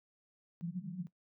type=band-pass noise; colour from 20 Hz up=pink; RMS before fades=-41 dBFS; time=0.61-1.07 s; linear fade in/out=0 ms; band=160 to 190 Hz; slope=96 dB/octave; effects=noise-tail reverb RT60 0.1 s tail -17 dB re dry